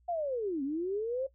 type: linear two-way sweep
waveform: sine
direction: down then up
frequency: 720 to 264.1 to 546 Hz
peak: -30 dBFS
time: 0.08-1.27 s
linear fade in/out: 10 ms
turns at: 0.63 s
effects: noise-tail reverb RT60 0.1 s tail -18 dB re dry + added 60 Hz sine -63 dBFS peak until 1.34 s